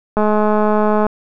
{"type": "click train", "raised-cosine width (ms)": 1, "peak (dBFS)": -3, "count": 191, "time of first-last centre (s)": [0.17, 1.066], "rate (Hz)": 212, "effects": []}